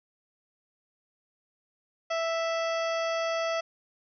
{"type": "harmonic tone", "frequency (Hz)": 659.3, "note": "E5", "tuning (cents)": 0, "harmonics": [1, 2, 3, 4, 5, 7, 8, 9], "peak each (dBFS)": [-28, -34, -38, -40, -42, -45, -46, -47], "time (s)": [2.1, 3.61], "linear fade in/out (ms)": 10, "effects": []}